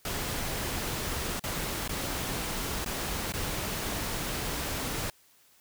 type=noise with dropouts; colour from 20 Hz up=pink; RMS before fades=-33 dBFS; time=0.05-5.1 s; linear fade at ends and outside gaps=2 ms; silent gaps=1.395-1.438 / 1.878-1.892 / 2.846-2.86 / 3.323-3.337 s; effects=white hiss -62 dBFS RMS until 5.6 s